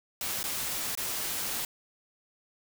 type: noise with dropouts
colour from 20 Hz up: white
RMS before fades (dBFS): -33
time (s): 0.21-1.65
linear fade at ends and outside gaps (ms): 2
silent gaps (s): 0.431-0.439 / 0.952-0.974
effects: none